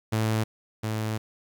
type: tone pair in turn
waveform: sawtooth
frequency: 110 / 109.18 Hz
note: A2 / A2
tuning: 0 / -13 cents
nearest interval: unison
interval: 13 cents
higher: first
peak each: -19 / -23 dBFS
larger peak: first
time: 0.12-0.44 / 0.83-1.18 s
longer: second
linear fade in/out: 10 ms
effects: 10-bit